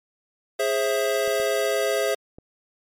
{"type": "chord", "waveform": "square", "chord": "Ab augmented", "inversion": "none", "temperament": "equal with one note detuned", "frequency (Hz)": [415.3, 531.2, 659.3], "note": ["Ab4", "C5", "E5"], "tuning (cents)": [0, 26, 0], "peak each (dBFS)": -26, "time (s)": [0.59, 2.15], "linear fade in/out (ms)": 10}
{"type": "clicks", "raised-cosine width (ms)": 2, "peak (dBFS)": -29, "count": 3, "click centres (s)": [1.277, 1.4, 2.385]}
{"effects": ["MP3 64 kbps"]}